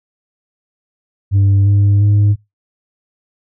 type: tone with pitch steps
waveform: sine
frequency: 98.9 / 100.92 / 102.98 Hz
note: G2 / G#2 / G#2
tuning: +16 / -49 / -14 cents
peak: -5 dBFS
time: 1.31-2.36 s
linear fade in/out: 50 ms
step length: 350 ms
effects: noise-tail reverb RT60 0.2 s tail -23 dB re dry + tanh soft clip ceiling -7 dBFS